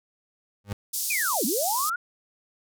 30% pulse tone with exponential growth, 101.5 Hz, G#2, 39 cents flat, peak -22 dBFS, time 0.64-0.73 s, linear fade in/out 5 ms, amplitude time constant 18 ms
white band-pass noise, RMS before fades -29 dBFS, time 0.93-1.9 s, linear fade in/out 10 ms, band 4700 to 15000 Hz, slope 24 dB/octave
sine linear two-way sweep, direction down then up, 2542 to 196 to 1464 Hz, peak -25 dBFS, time 1.1-1.96 s, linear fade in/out 5 ms, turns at 1.45 s
effects none

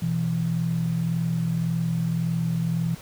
sine tone pair together, 124.88 / 166.7 Hz, B2 / E3, +20 / +20 cents, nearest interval perfect fourth, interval 500 cents, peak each -28 / -23 dBFS, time 0.02-2.95 s, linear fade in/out 5 ms, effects pink hiss -45 dBFS RMS until 3.01 s

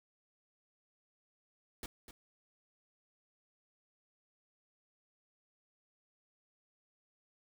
pink noise with echo, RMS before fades -43 dBFS, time 1.83-1.86 s, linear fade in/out 2 ms, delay 250 ms, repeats 1, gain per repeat -10 dB, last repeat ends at 2.11 s, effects none

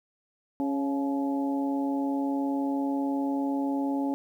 harmonic tone with a mistuned harmonic, 138.59 Hz, C#3, in tune, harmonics 2 / 3 / 4 / 5 / 6, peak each -26 / -42 / -37 / -41 / -36 dBFS, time 0.6-4.14 s, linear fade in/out 0 ms, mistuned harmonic 6, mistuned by +40 cents, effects 10-bit

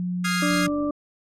sine tone, 179.3 Hz, F3, 46 cents sharp, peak -24 dBFS, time 0-0.68 s, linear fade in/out 0 ms
sawtooth chord, F minor seventh, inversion third, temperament equal with one note detuned, 1244.5 / 1396.9 / 1648.8 / 2093 Hz, Eb6 / F6 / Ab6 / C7, 0 / 0 / -13 / 0 cents, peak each -26 dBFS, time 0.24-0.67 s, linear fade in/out 10 ms
harmonic tone, 293.7 Hz, D4, in tune, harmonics 1 / 2 / 4, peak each -23 / -29 / -34 dBFS, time 0.42-0.91 s, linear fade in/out 5 ms
click train, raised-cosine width 3 ms, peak -31 dBFS, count 19, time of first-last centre 0.51-0.89 s, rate 47.4 Hz
effects low-pass 11000 Hz 12 dB/octave

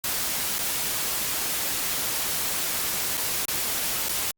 white noise with dropouts, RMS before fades -27 dBFS, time 0.04-4.31 s, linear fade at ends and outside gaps 0 ms, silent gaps 0.583-0.59 / 3.171-3.177 / 3.452-3.483 / 4.085-4.093 s, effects Opus 48 kbps

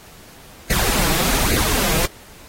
pink noise with flanger, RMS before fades -19 dBFS, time 0.7-2.06 s, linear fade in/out 5 ms, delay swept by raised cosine 0.45 to 6.25 ms, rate 1.2 Hz, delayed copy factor +0.75, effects pink hiss -44 dBFS RMS until 2.48 s + AAC 48 kbps

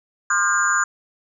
sine tone cluster, 1053 / 1209 / 1416 / 1598 / 6940 Hz, C6 / D6 / F6 / G6 / A8, +11 / +50 / +23 / +33 / -25 cents, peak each -27 / -22 / -22 / -21 / -24 dBFS, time 0.3-0.84 s, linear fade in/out 5 ms, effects none

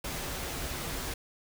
pink noise with comb filter, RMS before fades -36 dBFS, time 0.04-1.14 s, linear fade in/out 5 ms, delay 9.6 ms, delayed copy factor -0.5, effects none

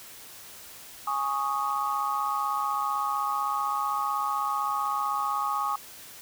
sine chord, Ab suspended fourth, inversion none, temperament equal, 830.6 / 1108.7 / 1244.5 Hz, Ab5 / Db6 / Eb6, 0 / 0 / 0 cents, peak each -31 / -29 / -30 dBFS, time 1.07-5.76 s, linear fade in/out 5 ms, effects white hiss -46 dBFS RMS until 6.21 s

